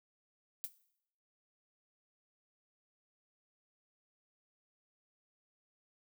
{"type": "noise with exponential decay", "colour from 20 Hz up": "violet", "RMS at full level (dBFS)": -35, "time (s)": [0.64, 0.72], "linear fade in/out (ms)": 0, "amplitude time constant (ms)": 16, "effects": ["noise-tail reverb RT60 0.7 s tail -17 dB re dry"]}